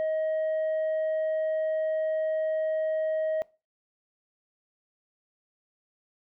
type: tone with tanh clipping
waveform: sine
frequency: 630 Hz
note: D#5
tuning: 21 cents sharp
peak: -26 dBFS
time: 0-3.42 s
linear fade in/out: 0 ms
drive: 2 dB
effects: noise-tail reverb RT60 0.3 s tail -21 dB re dry